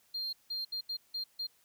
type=tone bursts at uneven times; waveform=sine; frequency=4201 Hz; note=C8; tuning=6 cents sharp; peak=-32 dBFS; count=6; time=0.14-0.33 / 0.5-0.65 / 0.72-0.81 / 0.89-0.97 / 1.14-1.24 / 1.39-1.47 s; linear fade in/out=10 ms; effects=tanh soft clip ceiling -32 dBFS + white hiss -68 dBFS RMS until 1.64 s